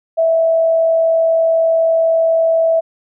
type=tone with frequency modulation; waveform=sine; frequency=655 Hz; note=E5; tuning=11 cents flat; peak=-10 dBFS; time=0.17-2.81 s; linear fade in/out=20 ms; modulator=48 Hz; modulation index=0.2; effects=none